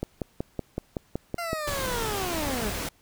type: click train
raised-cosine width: 2 ms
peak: -15 dBFS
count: 9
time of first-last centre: 0.03-1.531 s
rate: 5.33 Hz
type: linear sweep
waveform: 20% pulse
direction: down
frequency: 698.5 to 196 Hz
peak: -25 dBFS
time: 1.38-2.7 s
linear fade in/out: 5 ms
type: noise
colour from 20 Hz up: pink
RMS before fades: -32 dBFS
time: 1.67-2.89 s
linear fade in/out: 5 ms
effects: pink hiss -62 dBFS RMS until 3.01 s